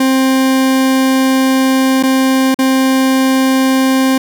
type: tone with dropouts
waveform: 40% pulse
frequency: 263.7 Hz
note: C4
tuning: 14 cents sharp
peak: -8 dBFS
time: 0-4.18 s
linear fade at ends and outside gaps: 5 ms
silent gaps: 2.028-2.034 / 2.545-2.588 s
effects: none